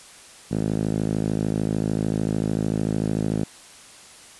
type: tone with band-pass filter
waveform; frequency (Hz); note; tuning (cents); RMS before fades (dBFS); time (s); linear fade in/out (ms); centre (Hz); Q
5% pulse; 53.4; G#1; +49; -24; 0.51-3.44; 5; 180; 1.3
effects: white hiss -46 dBFS RMS until 4.39 s + resampled to 24000 Hz